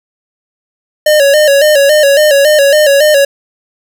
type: tone with vibrato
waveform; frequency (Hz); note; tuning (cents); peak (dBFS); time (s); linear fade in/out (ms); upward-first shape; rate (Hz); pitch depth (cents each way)
square; 582; D5; -16; -5; 1.06-3.25; 5; square; 3.6; 74
effects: none